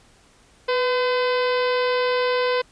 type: harmonic tone with a mistuned harmonic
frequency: 509 Hz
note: C5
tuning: 48 cents flat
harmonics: 1 / 2 / 3 / 4 / 5 / 6 / 7 / 8 / 9 / 10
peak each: -20 / -26 / -30 / -32 / -34 / -36 / -37 / -38 / -39 / -40 dBFS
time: 0.68-2.62 s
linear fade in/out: 10 ms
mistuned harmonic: 1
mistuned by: -45 cents
effects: pink hiss -55 dBFS RMS until 2.71 s + resampled to 22050 Hz